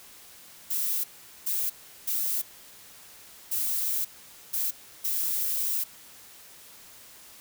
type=noise bursts at uneven times; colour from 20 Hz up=violet; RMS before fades=-28 dBFS; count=6; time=0.7-1.04 / 1.46-1.7 / 2.07-2.42 / 3.51-4.05 / 4.53-4.71 / 5.04-5.84 s; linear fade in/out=10 ms; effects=white hiss -50 dBFS RMS until 7.4 s